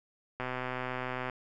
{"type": "click train", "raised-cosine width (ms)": 0.5, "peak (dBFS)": -20, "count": 115, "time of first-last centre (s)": [0.4, 1.298], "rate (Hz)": 127, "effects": []}